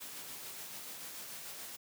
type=noise with tremolo; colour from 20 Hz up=white; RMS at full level=-45 dBFS; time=0-1.77 s; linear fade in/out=20 ms; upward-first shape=sine; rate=6.9 Hz; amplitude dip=25%; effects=high-pass 100 Hz 12 dB/octave